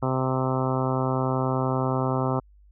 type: harmonic tone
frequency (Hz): 130.4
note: C3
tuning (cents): -5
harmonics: 1 / 2 / 3 / 4 / 5 / 6 / 7 / 8 / 9 / 10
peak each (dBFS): -26 / -29 / -31 / -32 / -33 / -34 / -34 / -35 / -36 / -36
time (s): 0.02-2.4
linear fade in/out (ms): 10
effects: added 50 Hz sine -51 dBFS peak until 2.71 s